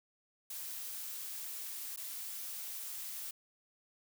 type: noise with dropouts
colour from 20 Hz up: blue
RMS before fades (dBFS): -43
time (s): 0.5-3.31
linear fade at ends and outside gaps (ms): 5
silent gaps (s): 1.962-1.973
effects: none